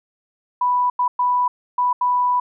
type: tone bursts at uneven times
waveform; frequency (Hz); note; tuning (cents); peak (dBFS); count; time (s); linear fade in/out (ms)
sine; 987.8; B5; 0; -15; 5; 0.61-0.9 / 0.99-1.08 / 1.19-1.48 / 1.78-1.93 / 2.01-2.4; 5
effects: none